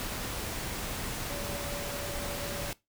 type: tone in noise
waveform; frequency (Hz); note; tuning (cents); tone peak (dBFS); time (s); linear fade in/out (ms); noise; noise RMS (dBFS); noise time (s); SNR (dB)
sine; 573; D5; -43; -40; 1.3-2.71; 0; pink; -36; 0-2.73; -7
effects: noise-tail reverb RT60 0.2 s tail -20 dB re dry